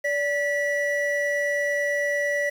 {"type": "tone pair together", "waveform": "triangle", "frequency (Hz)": [578, 1951.5], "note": ["D5", "B6"], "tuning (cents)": [-28, -21], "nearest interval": "octave + major sixth", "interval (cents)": 2107, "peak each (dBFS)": -23, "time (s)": [0.04, 2.5], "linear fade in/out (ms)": 10, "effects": ["8-bit"]}